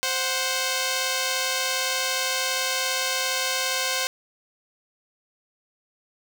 5% pulse tone pair together, 523.3 / 740.1 Hz, C5 / F#5, 0 / 0 cents, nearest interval tritone, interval 600 cents, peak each -13 / -17 dBFS, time 0.03-4.07 s, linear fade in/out 0 ms, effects none

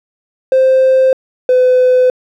triangle tone pair in turn, 523.3 / 506.1 Hz, C5 / B4, 0 / +42 cents, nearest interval minor second, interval 58 cents, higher first, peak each -3 dBFS, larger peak neither, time 0.52-1.13 / 1.49-2.1 s, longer neither, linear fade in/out 2 ms, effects tanh soft clip ceiling -2 dBFS

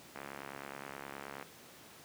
click train, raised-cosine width 0.5 ms, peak -28 dBFS, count 89, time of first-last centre 0.16-1.426 s, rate 69.5 Hz, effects pink hiss -55 dBFS RMS until 2.04 s + high-pass 150 Hz 12 dB/octave

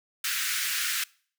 pink high-pass noise, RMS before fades -29 dBFS, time 0.24-1.04 s, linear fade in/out 5 ms, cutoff 1400 Hz, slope 48 dB/octave, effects noise-tail reverb RT60 0.5 s tail -24 dB re dry

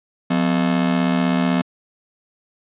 45% pulse ring-modulated tone, 216.7 Hz, A3, 26 cents flat, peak -13 dBFS, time 0.3-1.62 s, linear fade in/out 10 ms, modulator 38 Hz, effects resampled to 8000 Hz + 9-bit

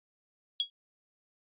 sine tone with exponential decay, 3322 Hz, G#7, in tune, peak -22 dBFS, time 0.6-0.7 s, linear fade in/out 1 ms, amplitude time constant 21 ms, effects resampled to 8000 Hz

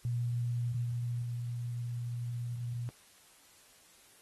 sine tone with level steps, 120 Hz, B2, 49 cents flat, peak -30 / -32 / -34 dBFS, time 0.05-2.89 s, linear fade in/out 0 ms, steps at 0.84 / 1.22 s, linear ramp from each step 5 ms, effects white hiss -61 dBFS RMS until 4.21 s + AAC 32 kbps

